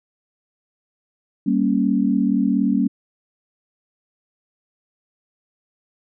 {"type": "chord", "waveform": "sine", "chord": "G diminished", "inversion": "none", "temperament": "equal", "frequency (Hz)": [196, 233.1, 277.2], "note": ["G3", "Bb3", "Db4"], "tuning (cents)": [0, 0, 0], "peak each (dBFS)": -20, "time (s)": [1.46, 2.88], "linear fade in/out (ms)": 10, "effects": []}